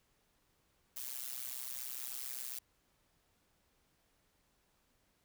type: noise with amplitude modulation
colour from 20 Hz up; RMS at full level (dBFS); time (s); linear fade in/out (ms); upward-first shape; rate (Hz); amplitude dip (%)
blue; -39; 0.96-2.59; 5; sine; 127; 100
effects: pink hiss -75 dBFS RMS until 5.24 s